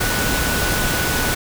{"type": "tone in noise", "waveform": "sine", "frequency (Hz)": 1480, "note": "F#6", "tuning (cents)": 0, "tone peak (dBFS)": -25, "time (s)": [0, 1.35], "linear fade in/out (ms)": 10, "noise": "pink", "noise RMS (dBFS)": -20, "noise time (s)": [0, 1.35], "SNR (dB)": -8, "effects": []}